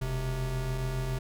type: tone pair together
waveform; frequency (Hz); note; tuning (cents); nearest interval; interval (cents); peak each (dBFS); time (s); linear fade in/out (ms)
square; 40.95 / 130; E1 / C3; -11 / -11; octave + minor sixth; 2000; -34 / -32; 0.01-1.19; 10
effects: none